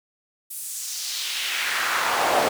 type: noise with high-pass filter sweep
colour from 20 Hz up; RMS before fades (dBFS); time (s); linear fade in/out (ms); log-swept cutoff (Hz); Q
brown; -25; 0.5-2.49; 10; 11000 to 570; 1.7
effects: none